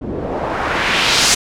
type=noise with low-pass filter sweep; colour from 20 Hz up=white; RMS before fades=-17 dBFS; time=0.01-1.35 s; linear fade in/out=10 ms; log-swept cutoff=290 to 7100 Hz; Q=1.3; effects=none